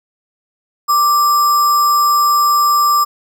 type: tone with sample-and-hold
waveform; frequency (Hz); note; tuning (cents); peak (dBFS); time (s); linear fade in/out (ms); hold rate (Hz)
sine; 1175; D6; +1; -9; 0.88-3.05; 20; 6300
effects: none